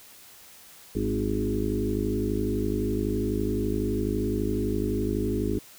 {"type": "harmonic tone with a mistuned harmonic", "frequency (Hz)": 51.91, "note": "G#1", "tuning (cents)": 0, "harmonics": [1, 2, 4, 5, 6, 7, 8], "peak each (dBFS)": [-32, -32, -32, -32, -32, -32, -32], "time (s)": [0.95, 5.59], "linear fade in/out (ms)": 5, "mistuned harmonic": 6, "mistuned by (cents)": -16, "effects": ["white hiss -50 dBFS RMS until 5.78 s"]}